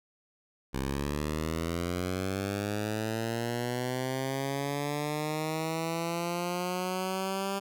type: linear sweep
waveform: 10% pulse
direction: up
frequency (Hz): 65.41 to 197.7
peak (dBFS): -22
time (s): 0.73-7.6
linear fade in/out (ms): 20
effects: none